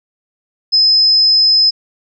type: tone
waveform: sine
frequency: 5100 Hz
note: D#8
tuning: 42 cents sharp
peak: -7 dBFS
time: 0.72-1.71 s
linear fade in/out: 20 ms
effects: none